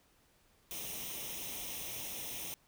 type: noise with comb filter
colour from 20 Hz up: white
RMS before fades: -42 dBFS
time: 0.71-2.54 s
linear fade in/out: 0 ms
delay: 0.33 ms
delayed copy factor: +0.7
effects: pink hiss -69 dBFS RMS until 2.67 s